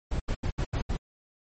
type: noise bursts at uneven times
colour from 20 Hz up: brown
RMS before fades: -28 dBFS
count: 6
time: 0.11-0.2 / 0.28-0.35 / 0.43-0.51 / 0.58-0.65 / 0.73-0.82 / 0.89-0.97 s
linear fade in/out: 10 ms
effects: MP3 32 kbps